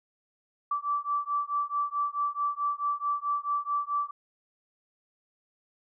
sine beating tone pair, 1159 / 1163.6 Hz, D6 / D6, -23 / -16 cents, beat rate 4.6 Hz, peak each -30 dBFS, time 0.71-4.11 s, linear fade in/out 5 ms, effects none

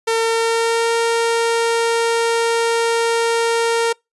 sawtooth tone with pitch glide, 454 to 461.9 Hz, A#4 to A#4, -46 to -16 cents, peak -11 dBFS, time 0.07-3.93 s, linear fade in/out 10 ms, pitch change +30 cents, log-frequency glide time 0.17-0.93 s, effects noise-tail reverb RT60 0.2 s tail -26 dB re dry + resampled to 24000 Hz

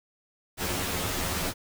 pink noise with comb filter, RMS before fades -30 dBFS, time 0.57-1.54 s, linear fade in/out 50 ms, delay 11 ms, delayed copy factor +0.9, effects none

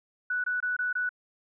sine tone bursts, 1480 Hz, F#6, in tune, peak -26 dBFS, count 5, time 0.3-1.092 s, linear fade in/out 5 ms, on 140 ms, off 23 ms, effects none

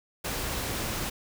pink noise, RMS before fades -32 dBFS, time 0.24-1.1 s, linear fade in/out 10 ms, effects none

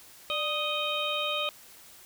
harmonic tone with a mistuned harmonic, 622.3 Hz, D#5, in tune, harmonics 1 / 2 / 4 / 5 / 6, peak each -34 / -34 / -34 / -34 / -34 dBFS, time 0.3-1.49 s, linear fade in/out 0 ms, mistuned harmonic 1, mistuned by -81 cents, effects white hiss -52 dBFS RMS until 2.05 s

